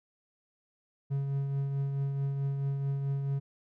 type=tone with tremolo; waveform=triangle; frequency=138.59 Hz; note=C#3; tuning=in tune; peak=-25 dBFS; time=1.1-3.4 s; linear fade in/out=20 ms; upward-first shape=triangle; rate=4.6 Hz; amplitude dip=40%; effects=none